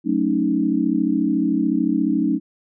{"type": "chord", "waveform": "sine", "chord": "D# half-diminished seventh", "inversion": "first", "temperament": "equal", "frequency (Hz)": [185, 220, 277.2, 311.1], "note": ["F#3", "A3", "C#4", "D#4"], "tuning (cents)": [0, 0, 0, 0], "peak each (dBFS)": [-25, -23, -21, -21], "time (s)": [0.04, 2.4], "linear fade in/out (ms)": 50, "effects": []}